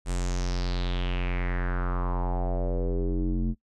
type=tone with low-pass filter sweep; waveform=square; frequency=44.64 Hz; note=F1; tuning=39 cents sharp; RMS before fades=-27 dBFS; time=0.05-3.55 s; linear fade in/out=50 ms; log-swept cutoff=8800 to 230 Hz; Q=4.2; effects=noise-tail reverb RT60 0.1 s tail -23 dB re dry